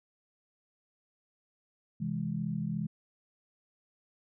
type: chord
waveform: sine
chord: C augmented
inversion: none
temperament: equal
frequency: 130.81 / 164.81 / 207.7 Hz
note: C3 / E3 / G#3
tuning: 0 / 0 / 0 cents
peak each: -38 / -34 / -35 dBFS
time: 2-2.87 s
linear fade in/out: 10 ms
effects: none